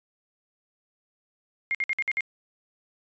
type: tone bursts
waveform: sine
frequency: 2128 Hz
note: C7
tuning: 29 cents sharp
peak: -23 dBFS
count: 6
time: 1.71-2.207 s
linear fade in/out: 0 ms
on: 37 ms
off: 55 ms
effects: resampled to 16000 Hz